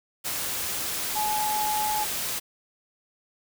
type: tone in noise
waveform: sine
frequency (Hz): 850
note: G#5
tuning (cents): +40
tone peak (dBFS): -25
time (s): 1.15-2.05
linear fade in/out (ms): 20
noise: white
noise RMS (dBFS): -30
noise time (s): 0.24-2.4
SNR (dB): +2
effects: none